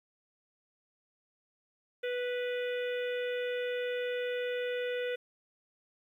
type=harmonic tone with a mistuned harmonic; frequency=492.7 Hz; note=B4; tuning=4 cents flat; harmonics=1 / 3 / 4 / 5 / 6 / 7; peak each=-32 / -42 / -44 / -46 / -48 / -49 dBFS; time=2.03-5.16 s; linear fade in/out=10 ms; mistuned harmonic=7; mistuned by=+23 cents; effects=11-bit